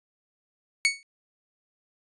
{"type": "tone with exponential decay", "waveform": "sawtooth", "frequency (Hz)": 2224, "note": "C#7", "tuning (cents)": 5, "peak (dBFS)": -12, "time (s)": [0.85, 1.03], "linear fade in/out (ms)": 0, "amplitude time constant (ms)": 37, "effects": ["resampled to 22050 Hz"]}